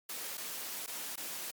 white noise with dropouts, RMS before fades -41 dBFS, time 0.09-1.51 s, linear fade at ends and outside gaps 5 ms, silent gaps 0.372-0.377 / 0.863-0.876 / 1.158-1.175 s, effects high-pass 200 Hz 12 dB/octave + Opus 48 kbps

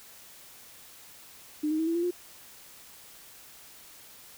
sine tone with pitch steps, 302.2 / 312 / 322 / 332.4 / 343.1 / 354.2 Hz, D4 / D#4 / E4 / E4 / F4 / F4, +50 / +5 / -41 / +15 / -31 / +24 cents, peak -25 dBFS, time 1.63-2.11 s, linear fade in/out 10 ms, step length 80 ms, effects white hiss -51 dBFS RMS until 4.37 s

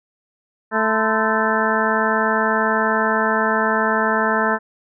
harmonic tone with a mistuned harmonic, 219.9 Hz, A3, 1 cent flat, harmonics 1 / 2 / 3 / 4 / 5 / 6 / 7 / 8, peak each -24 / -24 / -24 / -24 / -24 / -24 / -24 / -24 dBFS, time 0.71-4.59 s, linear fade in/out 50 ms, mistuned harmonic 5, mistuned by -110 cents, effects none

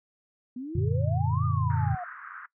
sine exponential two-way sweep, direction up then down, 240 to 1233 to 697 Hz, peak -33 dBFS, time 0.56-2.04 s, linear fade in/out 5 ms, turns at 1.45 s
sine chord, Gb augmented, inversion none, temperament equal, 92.5 / 116.54 / 146.83 Hz, Gb2 / Bb2 / D3, 0 / 0 / 0 cents, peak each -28 dBFS, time 0.75-1.95 s, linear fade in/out 5 ms
white band-pass noise, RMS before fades -43 dBFS, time 1.7-2.46 s, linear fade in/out 2 ms, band 1200 to 1600 Hz, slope 48 dB/octave
effects noise-tail reverb RT60 0.1 s tail -18 dB re dry

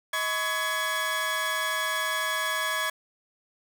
30% pulse tone cluster, 634 / 1012 / 1122 / 1680 Hz, D#5 / B5 / C#6 / G#6, +32 / +42 / +21 / +19 cents, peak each -33 / -32 / -30 / -26 dBFS, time 0.13-2.9 s, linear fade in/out 5 ms, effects none

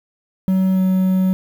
triangle tone with pitch glide, 188.5 to 187.09 Hz, F#3 to F#3, +32 to +19 cents, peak -11 dBFS, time 0.48-1.33 s, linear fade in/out 0 ms, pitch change -13 cents, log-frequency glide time 0.74-0.8 s, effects 7-bit

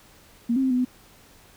sine tone with pitch steps, 235 / 266.6 / 262 / 249.9 / 251.9 Hz, A#3 / C4 / C4 / B3 / B3, +14 / +33 / +2 / +21 / +34 cents, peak -19 dBFS, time 0.49-0.85 s, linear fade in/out 10 ms, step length 72 ms, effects pink hiss -53 dBFS RMS until 1.56 s

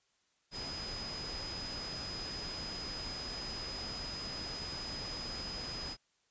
sine tone in noise, 5000 Hz, D#8, 8 cents sharp, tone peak -41 dBFS, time 0.51-5.97 s, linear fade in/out 50 ms, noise pink, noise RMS -44 dBFS, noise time 0.51-5.97 s, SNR 0 dB, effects white hiss -75 dBFS RMS until 6.3 s + resampled to 16000 Hz

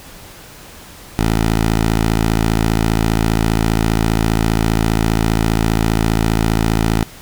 10% pulse tone, 55 Hz, A1, in tune, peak -5 dBFS, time 1.19-7.03 s, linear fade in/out 0 ms, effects pink hiss -38 dBFS RMS until 7.21 s

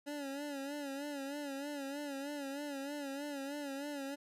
25% pulse tone with vibrato, 282.8 Hz, C#4, 35 cents sharp, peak -36 dBFS, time 0.06-4.16 s, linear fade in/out 20 ms, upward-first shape sine, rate 3.2 Hz, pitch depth 72 cents each way, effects resampled to 32000 Hz

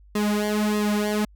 sawtooth tone with flanger, 209.8 Hz, G#3, 18 cents sharp, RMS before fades -23 dBFS, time 0.15-1.25 s, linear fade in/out 5 ms, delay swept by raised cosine 1.3 to 4 ms, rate 1.6 Hz, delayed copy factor -0.95, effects added 50 Hz sine -48 dBFS peak until 1.35 s

